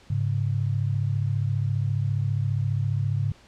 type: tone pair together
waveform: sine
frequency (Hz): 103.83 / 138.6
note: G#2 / C#3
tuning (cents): 0 / 0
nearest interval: perfect fourth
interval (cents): 500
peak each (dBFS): -24 / -26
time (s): 0.1-3.32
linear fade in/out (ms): 5
effects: pink hiss -54 dBFS RMS until 3.47 s + low-pass 6000 Hz 12 dB/octave